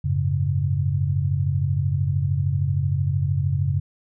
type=chord; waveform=sine; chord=F# suspended second; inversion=none; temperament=equal with one note detuned; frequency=92.5 / 105.64 / 138.59 Hz; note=F#2 / G#2 / C#3; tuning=0 / +30 / 0 cents; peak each=-23 / -27 / -22 dBFS; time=0.04-3.8 s; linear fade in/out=10 ms; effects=none